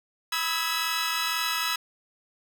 15% pulse chord, E major seventh, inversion second, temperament equal with one note detuned, 987.8 / 1276.5 / 1318.5 / 1661.2 Hz, B5 / D#6 / E6 / G#6, 0 / +44 / 0 / 0 cents, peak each -25 dBFS, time 0.32-1.76 s, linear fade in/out 5 ms, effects none

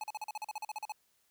square tone bursts, 853 Hz, G#5, 46 cents sharp, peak -37 dBFS, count 14, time 0.01-0.921 s, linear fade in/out 2 ms, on 27 ms, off 41 ms, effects white hiss -73 dBFS RMS until 1.3 s

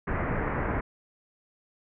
pink low-pass noise, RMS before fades -29 dBFS, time 0.07-0.81 s, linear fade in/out 10 ms, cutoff 2100 Hz, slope 48 dB/octave, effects none

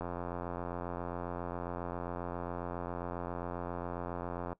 click train, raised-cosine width 1 ms, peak -24 dBFS, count 396, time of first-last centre 0.01-4.529 s, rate 87.4 Hz, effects noise-tail reverb RT60 0.1 s tail -20 dB re dry

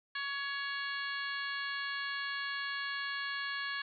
harmonic tone with a mistuned harmonic, 560 Hz, C#5, 18 cents sharp, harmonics 2 / 3 / 4 / 5 / 6 / 7 / 8, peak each -43 / -37 / -46 / -46 / -46 / -53 / -46 dBFS, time 0.15-3.82 s, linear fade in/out 5 ms, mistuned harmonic 8, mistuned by -54 cents, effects none

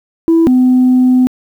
sine tone pair in turn, 329.6 / 253.6 Hz, E4 / B3, 0 / +46 cents, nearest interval perfect fourth, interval 454 cents, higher first, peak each -4 dBFS, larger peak neither, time 0.28-0.47 / 0.47-1.27 s, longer second, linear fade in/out 0 ms, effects tanh soft clip ceiling -3 dBFS + 7-bit

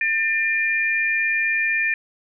sine tone pair together, 1796 / 2397 Hz, A6 / D7, +35 / +35 cents, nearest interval perfect fourth, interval 500 cents, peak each -21 dBFS, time 0.01-1.94 s, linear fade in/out 2 ms, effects none

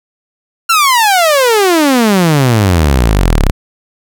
sawtooth exponential sweep, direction down, 1396.9 to 30.92 Hz, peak -3 dBFS, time 0.69-3.51 s, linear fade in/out 10 ms, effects none

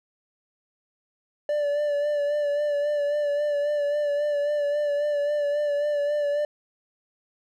triangle tone with vibrato, 584 Hz, D5, 10 cents flat, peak -20 dBFS, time 1.49-6.45 s, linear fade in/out 2 ms, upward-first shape sine, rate 3.7 Hz, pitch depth 31 cents each way, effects none

